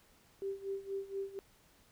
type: tone with tremolo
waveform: sine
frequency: 392 Hz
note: G4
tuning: in tune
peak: -34 dBFS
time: 0.42-1.39 s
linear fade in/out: 0 ms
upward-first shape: sine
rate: 4.2 Hz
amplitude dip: 85%
effects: pink hiss -66 dBFS RMS until 1.91 s